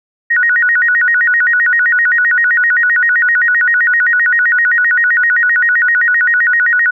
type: tone with vibrato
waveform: sine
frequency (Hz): 1661.2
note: G#6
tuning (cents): 0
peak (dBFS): -8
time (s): 0.3-6.91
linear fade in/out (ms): 10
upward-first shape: square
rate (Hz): 7.7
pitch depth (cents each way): 210
effects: none